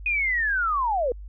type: linear sweep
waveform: sine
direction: down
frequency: 2500 to 456.7 Hz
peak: -21 dBFS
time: 0.06-1.12 s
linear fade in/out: 2 ms
effects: added 50 Hz sine -36 dBFS peak until 1.28 s